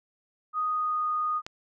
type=tone with pitch glide; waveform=sine; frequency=1244.5 to 1234.5 Hz; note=D#6 to D#6; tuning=0 to -14 cents; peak=-25 dBFS; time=0.53-1.42 s; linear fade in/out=50 ms; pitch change=-14 cents; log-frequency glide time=0.64-1.1 s
type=click; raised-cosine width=0.2 ms; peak=-19 dBFS; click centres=1.465 s
effects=none